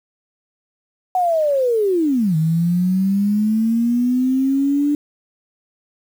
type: linear two-way sweep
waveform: sine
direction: down then up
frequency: 748 to 155.56 to 294.1 Hz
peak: -14 dBFS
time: 1.15-4.95 s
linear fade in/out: 2 ms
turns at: 2.36 s
effects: 7-bit